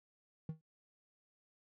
triangle tone with exponential decay, 158.3 Hz, D#3, 30 cents sharp, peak -33 dBFS, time 0.49-0.61 s, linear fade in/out 2 ms, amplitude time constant 24 ms, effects high-pass 60 Hz 12 dB/octave

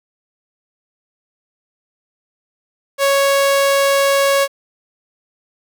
sawtooth tone, 554.4 Hz, C#5, in tune, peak -8 dBFS, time 2.98-4.48 s, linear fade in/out 50 ms, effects 8-bit

